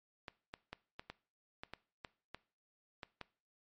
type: clicks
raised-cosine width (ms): 0.3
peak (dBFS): -28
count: 11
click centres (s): 0.282 / 0.539 / 0.73 / 0.995 / 1.1 / 1.635 / 1.736 / 2.048 / 2.346 / 3.032 / 3.213
effects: noise-tail reverb RT60 0.4 s tail -20 dB re dry + MP3 48 kbps